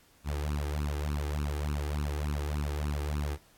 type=tone with flanger; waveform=sawtooth; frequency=73.6 Hz; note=D2; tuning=4 cents sharp; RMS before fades=-32 dBFS; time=0.24-3.38 s; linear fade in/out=50 ms; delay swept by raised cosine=0.72 to 2.52 ms; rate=3.4 Hz; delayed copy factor=+0.95; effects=pink hiss -62 dBFS RMS until 3.57 s + AAC 64 kbps